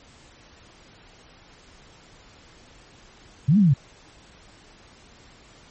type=linear two-way sweep; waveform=sine; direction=up then down; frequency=122.6 to 220 to 122.6 Hz; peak=-13 dBFS; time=3.48-3.74 s; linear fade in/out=10 ms; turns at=3.58 s; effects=pink hiss -51 dBFS RMS until 5.7 s + MP3 32 kbps